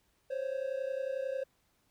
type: tone pair together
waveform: triangle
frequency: 522.9 / 554 Hz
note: C5 / C#5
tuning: -1 / -1 cents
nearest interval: minor second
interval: 100 cents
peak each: -33 / -35 dBFS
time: 0.3-1.44 s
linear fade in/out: 10 ms
effects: pink hiss -73 dBFS RMS until 1.9 s